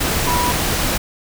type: tone in noise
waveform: sine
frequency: 978 Hz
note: B5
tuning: 17 cents flat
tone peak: -18 dBFS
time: 0.27-0.52 s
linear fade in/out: 10 ms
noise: pink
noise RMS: -19 dBFS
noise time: 0-0.98 s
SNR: -2 dB
effects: none